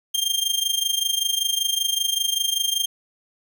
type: tone with amplitude modulation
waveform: sawtooth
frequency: 3192 Hz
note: G7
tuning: 31 cents sharp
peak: -14 dBFS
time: 0.14-2.86 s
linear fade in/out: 10 ms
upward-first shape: sine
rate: 25.2 Hz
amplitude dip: 80%
effects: none